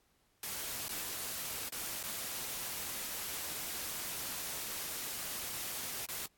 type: noise with dropouts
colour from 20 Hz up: white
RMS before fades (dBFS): -40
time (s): 0.43-6.26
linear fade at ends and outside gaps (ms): 2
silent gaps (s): 0.883-0.891 / 1.69-1.723 / 2.03-2.037 / 6.057-6.087
effects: pink hiss -73 dBFS RMS until 6.37 s + AAC 64 kbps